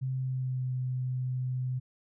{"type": "tone with pitch glide", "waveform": "sine", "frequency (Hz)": [130.81, 127.6], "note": ["C3", "C3"], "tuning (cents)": [0, -43], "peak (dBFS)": -29, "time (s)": [0.01, 1.8], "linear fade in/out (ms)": 20, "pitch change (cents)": -43, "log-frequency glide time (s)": [0.12, 0.73], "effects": []}